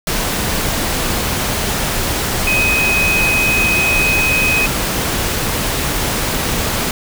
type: tone in noise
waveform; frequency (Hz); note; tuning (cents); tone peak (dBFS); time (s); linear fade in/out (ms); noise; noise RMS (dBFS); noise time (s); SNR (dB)
sine; 2519; D#7; +21; -13; 2.47-4.66; 2; pink; -18; 0.07-6.91; +2
effects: none